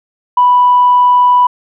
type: tone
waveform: sine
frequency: 987 Hz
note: B5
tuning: 1 cent flat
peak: -4 dBFS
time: 0.37-1.47 s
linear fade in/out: 5 ms
effects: tanh soft clip ceiling 0 dBFS